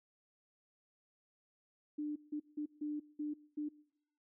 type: tone bursts at uneven times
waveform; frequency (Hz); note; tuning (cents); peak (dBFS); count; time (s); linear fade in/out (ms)
sine; 298.3; D4; +27; -36; 6; 1.98-2.16 / 2.32-2.4 / 2.57-2.66 / 2.81-3 / 3.19-3.34 / 3.57-3.69; 10
effects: noise-tail reverb RT60 0.8 s tail -23 dB re dry